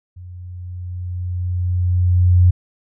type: tone with level ramp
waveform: sine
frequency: 89.6 Hz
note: F2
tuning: 45 cents sharp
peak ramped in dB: -33 to -7 dBFS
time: 0.16-2.51 s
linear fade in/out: 10 ms
effects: none